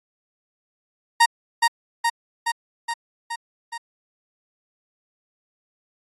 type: tone with echo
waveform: 30% pulse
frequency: 932.3 Hz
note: A#5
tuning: in tune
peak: -9 dBFS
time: 1.2-1.26 s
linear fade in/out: 10 ms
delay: 420 ms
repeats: 6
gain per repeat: -3 dB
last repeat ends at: 3.78 s
effects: AAC 32 kbps